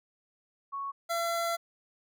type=tone pair in turn; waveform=sine / 25% pulse; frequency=1108.7 / 677.7 Hz; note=C#6 / E5; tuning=0 / +48 cents; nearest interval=major sixth; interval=852 cents; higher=first; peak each=-33 / -25 dBFS; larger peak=second; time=0.72-0.92 / 1.09-1.57 s; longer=second; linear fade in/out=20 ms; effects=none